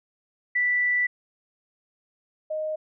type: tone pair in turn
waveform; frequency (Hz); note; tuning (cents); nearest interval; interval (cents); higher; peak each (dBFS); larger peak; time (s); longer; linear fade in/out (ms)
sine; 1971 / 620.8; B6 / D#5; -4 / -4; octave + minor sixth; 2000; first; -20 / -26; first; 0.55-1.07 / 2.5-2.76; first; 10
effects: none